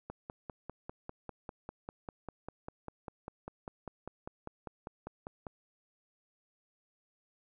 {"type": "click train", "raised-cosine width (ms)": 1, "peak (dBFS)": -27, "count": 28, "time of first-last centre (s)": [0.1, 5.468], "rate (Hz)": 5.03, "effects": []}